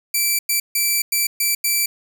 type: tone bursts at uneven times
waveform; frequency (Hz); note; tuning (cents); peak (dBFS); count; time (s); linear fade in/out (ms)
5% pulse; 2330; D7; -14; -7; 6; 0.14-0.39 / 0.49-0.6 / 0.75-1.02 / 1.12-1.27 / 1.4-1.55 / 1.64-1.86; 5
effects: none